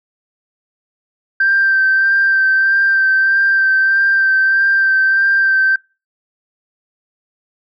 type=tone with vibrato; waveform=sine; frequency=1568 Hz; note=G6; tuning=in tune; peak=-9 dBFS; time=1.4-5.76 s; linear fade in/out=5 ms; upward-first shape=sine; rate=1.6 Hz; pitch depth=18 cents each way; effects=noise-tail reverb RT60 0.3 s tail -25 dB re dry + tanh soft clip ceiling -5 dBFS